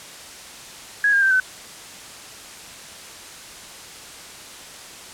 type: tone with pitch steps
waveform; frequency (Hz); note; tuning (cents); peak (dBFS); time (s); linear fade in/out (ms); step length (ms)
sine; 1661.2 / 1612 / 1564.3 / 1518.1; G#6 / G6 / G6 / F#6; 0 / +48 / -4 / +44; -14; 1.04-1.4; 2; 90
effects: white hiss -39 dBFS RMS until 5.13 s + low-pass 9000 Hz 12 dB/octave